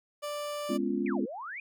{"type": "tone", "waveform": "30% pulse", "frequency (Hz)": 588, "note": "D5", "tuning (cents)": 2, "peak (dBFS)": -31, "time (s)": [0.22, 0.78], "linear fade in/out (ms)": 20}
{"type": "chord", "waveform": "sine", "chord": "C# dominant seventh", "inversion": "second", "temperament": "just", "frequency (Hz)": [207.9, 249.5, 277.2, 346.5], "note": ["G#3", "B3", "C#4", "E#4"], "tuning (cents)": [2, 18, 0, -14], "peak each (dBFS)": -33, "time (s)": [0.69, 1.26], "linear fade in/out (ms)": 10}
{"type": "exponential two-way sweep", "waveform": "sine", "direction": "down then up", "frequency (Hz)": [2502, 392, 2502], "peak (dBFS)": -37, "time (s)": [1.06, 1.6], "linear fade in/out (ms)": 2, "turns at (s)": 1.22}
{"effects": []}